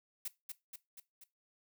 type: noise with echo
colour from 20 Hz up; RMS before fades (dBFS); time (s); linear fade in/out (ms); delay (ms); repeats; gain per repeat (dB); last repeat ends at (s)
blue; -39; 0.25-0.28; 5; 240; 4; -4; 1.24
effects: noise-tail reverb RT60 0.2 s tail -18 dB re dry